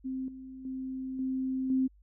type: tone with level steps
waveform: sine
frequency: 261.6 Hz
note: C4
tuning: in tune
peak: -32 / -42 / -34 / -29 / -24 dBFS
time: 0.04-1.88 s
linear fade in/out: 20 ms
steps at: 0.28 / 0.65 / 1.19 / 1.7 s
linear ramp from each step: 2 ms
effects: added 50 Hz sine -57 dBFS peak until 2.02 s